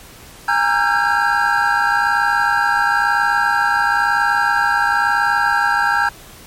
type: tone cluster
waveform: triangle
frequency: 819 / 926 / 1357 / 1564 / 1625 Hz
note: G#5 / A#5 / E6 / G6 / G#6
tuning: -24 / -12 / +50 / -4 / -38 cents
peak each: -18 dBFS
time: 0.48-6.09 s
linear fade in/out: 5 ms
effects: pink hiss -40 dBFS RMS until 6.46 s + MP3 64 kbps